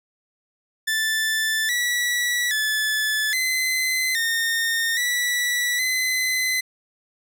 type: tone with pitch steps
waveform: sawtooth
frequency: 1760 / 1945 / 1731 / 2044 / 1833 / 1953 / 2033 Hz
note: A6 / B6 / A6 / C7 / A#6 / B6 / B6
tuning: 0 / -27 / -29 / -41 / -30 / -20 / +50 cents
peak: -17 dBFS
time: 0.87-6.61 s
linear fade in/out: 10 ms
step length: 820 ms
effects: none